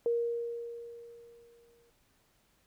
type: tone with exponential decay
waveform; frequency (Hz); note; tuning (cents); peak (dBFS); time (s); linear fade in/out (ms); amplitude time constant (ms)
sine; 469.7; A#4; +13; -25; 0.06-1.9; 1; 400
effects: pink hiss -70 dBFS RMS until 2.66 s